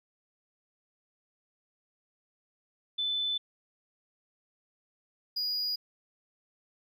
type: tone pair in turn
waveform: sine / triangle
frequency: 3510 / 4896 Hz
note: A7 / D#8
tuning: -5 / -29 cents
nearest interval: tritone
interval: 576 cents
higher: second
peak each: -28 dBFS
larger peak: neither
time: 2.98-3.38 / 5.36-5.76 s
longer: neither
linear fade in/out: 10 ms
effects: none